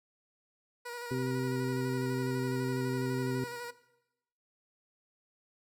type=tone with vibrato; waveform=15% pulse; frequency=480 Hz; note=B4; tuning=49 cents flat; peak=-33 dBFS; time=0.85-3.71 s; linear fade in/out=10 ms; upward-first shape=square; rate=12 Hz; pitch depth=24 cents each way
type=harmonic tone; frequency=128.9 Hz; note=C3; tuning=26 cents flat; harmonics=1 / 2 / 3; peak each=-35 / -35 / -35 dBFS; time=1.11-3.44 s; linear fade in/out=2 ms
effects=noise-tail reverb RT60 0.9 s tail -17 dB re dry